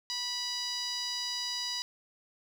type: tone with low-pass filter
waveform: 5% pulse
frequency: 980 Hz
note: B5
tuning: 14 cents flat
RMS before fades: -35 dBFS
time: 0.1-1.82 s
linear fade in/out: 0 ms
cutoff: 4800 Hz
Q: 4.4
effects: 9-bit